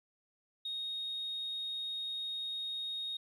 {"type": "tone", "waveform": "sine", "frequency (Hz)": 3729, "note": "A#7", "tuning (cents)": 0, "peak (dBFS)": -35, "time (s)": [0.65, 3.17], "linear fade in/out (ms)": 5, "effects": ["tanh soft clip ceiling -32 dBFS", "12-bit"]}